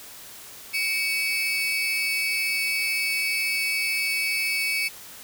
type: tone pair together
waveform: 35% pulse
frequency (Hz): 2251 / 2604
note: C#7 / E7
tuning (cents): +26 / -22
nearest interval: minor third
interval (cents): 252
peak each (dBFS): -23 / -26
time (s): 0.73-4.89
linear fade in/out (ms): 20
effects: white hiss -43 dBFS RMS until 5.23 s